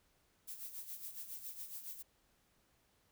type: noise with tremolo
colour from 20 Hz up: violet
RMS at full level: -45 dBFS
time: 0.47-2.03 s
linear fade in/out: 20 ms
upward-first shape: sine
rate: 7.2 Hz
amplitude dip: 65%
effects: pink hiss -74 dBFS RMS until 3.11 s